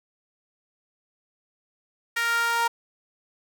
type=tone with high-pass filter sweep; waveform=sawtooth; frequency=466.2 Hz; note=A#4; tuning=in tune; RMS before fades=-24 dBFS; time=2.16-2.68 s; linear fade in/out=10 ms; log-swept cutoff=1700 to 990 Hz; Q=3.8; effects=none